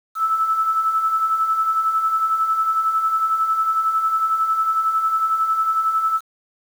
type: beating tone pair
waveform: sine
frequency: 1303 / 1314 Hz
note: E6 / E6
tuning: -20 / -6 cents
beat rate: 11 Hz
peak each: -26 / -17 dBFS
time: 0.15-6.21 s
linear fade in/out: 50 ms
effects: 7-bit